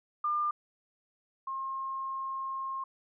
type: tone pair in turn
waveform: sine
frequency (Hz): 1201 / 1070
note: D6 / C6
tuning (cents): +38 / +38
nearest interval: major second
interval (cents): 200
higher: first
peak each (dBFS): -27 / -33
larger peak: first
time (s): 0.24-0.51 / 1.47-2.84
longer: second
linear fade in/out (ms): 5
effects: none